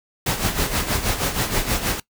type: noise with tremolo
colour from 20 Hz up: pink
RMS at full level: -20 dBFS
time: 0.26-2 s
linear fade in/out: 5 ms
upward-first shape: sine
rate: 6.3 Hz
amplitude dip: 65%
effects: noise-tail reverb RT60 0.1 s tail -20 dB re dry